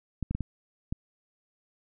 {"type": "clicks", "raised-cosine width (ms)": 5, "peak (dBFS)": -18, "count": 5, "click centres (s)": [0.227, 0.31, 0.35, 0.407, 0.925], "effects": []}